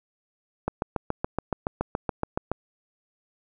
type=click train; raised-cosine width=1 ms; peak=-11 dBFS; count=14; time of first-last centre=0.68-2.516 s; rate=7.08 Hz; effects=none